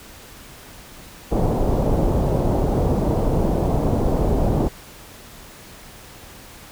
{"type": "low-pass noise", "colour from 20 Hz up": "pink", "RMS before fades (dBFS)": -19, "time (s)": [1.31, 4.69], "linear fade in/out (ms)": 20, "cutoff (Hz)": 770, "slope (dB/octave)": 24, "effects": ["pink hiss -42 dBFS RMS until 6.71 s"]}